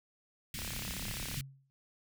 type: band-stop noise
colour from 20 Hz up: pink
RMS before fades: -40 dBFS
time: 0.54-1.41 s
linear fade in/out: 2 ms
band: 230 to 2000 Hz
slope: 24 dB/octave
type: click train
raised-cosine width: 0.5 ms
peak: -30 dBFS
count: 27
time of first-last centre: 0.59-1.344 s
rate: 34.5 Hz
type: tone with exponential decay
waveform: sine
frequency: 135.7 Hz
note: C#3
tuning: 36 cents flat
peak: -35 dBFS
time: 1.37-1.7 s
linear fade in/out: 0 ms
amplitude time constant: 71 ms
effects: none